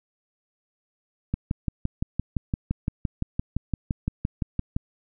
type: click train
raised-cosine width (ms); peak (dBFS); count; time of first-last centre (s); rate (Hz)
5; -12; 21; 1.34-4.765; 5.84
effects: none